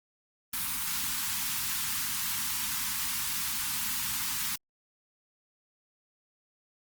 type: band-stop noise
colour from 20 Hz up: white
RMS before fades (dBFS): -32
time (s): 0.53-4.56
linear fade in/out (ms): 5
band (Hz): 280 to 850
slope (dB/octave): 96
effects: Opus 32 kbps